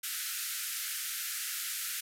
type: band-pass noise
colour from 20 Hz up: white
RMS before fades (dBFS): -37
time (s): 0.03-2.01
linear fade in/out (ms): 10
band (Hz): 1300 to 15000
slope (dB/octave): 96
effects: none